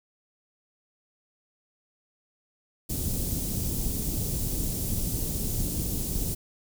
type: band-stop noise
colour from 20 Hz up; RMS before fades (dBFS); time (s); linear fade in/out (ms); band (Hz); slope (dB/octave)
pink; -29; 2.89-6.35; 10; 270 to 8100; 12
effects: none